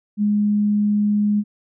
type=tone; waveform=sine; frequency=207.7 Hz; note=G#3; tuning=in tune; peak=-15 dBFS; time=0.17-1.44 s; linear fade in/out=50 ms; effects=none